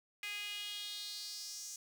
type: tone with high-pass filter sweep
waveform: sawtooth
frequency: 412.3 Hz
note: G#4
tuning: 13 cents flat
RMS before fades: -44 dBFS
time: 0.23-1.76 s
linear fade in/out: 2 ms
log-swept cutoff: 2300 to 6400 Hz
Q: 4.1
effects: none